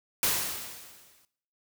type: noise with exponential decay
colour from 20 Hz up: white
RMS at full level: -24 dBFS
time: 0.23-1.25 s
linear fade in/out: 1 ms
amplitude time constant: 220 ms
effects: noise-tail reverb RT60 0.6 s tail -17 dB re dry